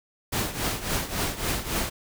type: noise with tremolo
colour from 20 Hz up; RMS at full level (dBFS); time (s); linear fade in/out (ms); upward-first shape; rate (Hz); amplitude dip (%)
pink; -25; 0.32-1.9; 10; triangle; 3.6; 80
effects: none